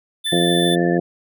square tone, 3520 Hz, A7, in tune, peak -21 dBFS, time 0.24-0.76 s, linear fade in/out 20 ms
sine tone with vibrato, 1760 Hz, A6, in tune, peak -28 dBFS, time 0.26-0.98 s, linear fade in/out 10 ms, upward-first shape sine, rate 18 Hz, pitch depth 25 cents each way
harmonic tone, 86.4 Hz, F2, 18 cents flat, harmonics 2 / 3 / 4 / 5 / 6 / 7 / 8, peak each -20 / -25 / -19 / -26 / -25 / -31 / -25 dBFS, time 0.32-1 s, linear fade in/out 5 ms
effects none

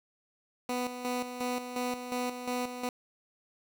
15% pulse tone with tremolo, 248 Hz, B3, 7 cents sharp, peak -24 dBFS, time 0.69-2.89 s, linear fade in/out 2 ms, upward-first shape square, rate 2.8 Hz, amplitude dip 60%, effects none

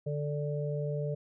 harmonic tone, 146.83 Hz, D3, in tune, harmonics 1 / 3 / 4, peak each -32 / -37 / -38 dBFS, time 0.06-1.15 s, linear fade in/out 10 ms, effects none

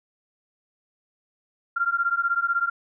sine beating tone pair, 1379 / 1395 Hz, F6 / F6, -22 / -2 cents, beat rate 16 Hz, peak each -24 dBFS, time 1.76-2.7 s, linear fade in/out 10 ms, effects none

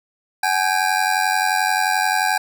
25% pulse ring-modulated tone, 798 Hz, G5, 31 cents sharp, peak -10 dBFS, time 0.43-2.38 s, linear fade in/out 5 ms, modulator 45.7 Hz, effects none

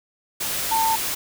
sine tone in noise, 896 Hz, A5, 31 cents sharp, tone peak -18 dBFS, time 0.71-0.96 s, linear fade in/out 10 ms, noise white, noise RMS -26 dBFS, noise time 0.4-1.15 s, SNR +5 dB, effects none

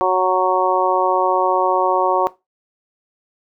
harmonic tone, 185 Hz, F#3, in tune, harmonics 2 / 3 / 4 / 5 / 6, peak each -20 / -20 / -20 / -20 / -20 dBFS, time 0.01-2.27 s, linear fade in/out 0 ms, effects noise-tail reverb RT60 0.2 s tail -17 dB re dry

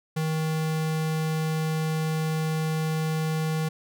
square tone, 157.9 Hz, D#3, 26 cents sharp, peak -25 dBFS, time 0.16-3.69 s, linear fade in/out 10 ms, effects none

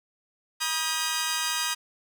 10% pulse tone cluster, 962 / 1246 / 1601 Hz, B5 / D#6 / G6, -46 / +2 / +36 cents, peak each -22 dBFS, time 0.6-1.75 s, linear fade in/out 20 ms, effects none

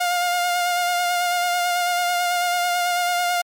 sawtooth tone with vibrato, 708 Hz, F5, 23 cents sharp, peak -15 dBFS, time 0-3.42 s, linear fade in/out 10 ms, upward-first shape sine, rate 9.1 Hz, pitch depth 22 cents each way, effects MP3 96 kbps

